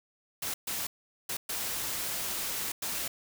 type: noise bursts at uneven times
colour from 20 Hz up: white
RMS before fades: -34 dBFS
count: 5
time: 0.42-0.54 / 0.67-0.87 / 1.29-1.37 / 1.49-2.72 / 2.82-3.08 s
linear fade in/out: 5 ms
effects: none